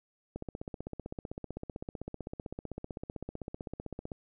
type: click train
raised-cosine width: 2 ms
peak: -25 dBFS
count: 60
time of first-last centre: 0.36-4.118 s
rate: 15.7 Hz
effects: none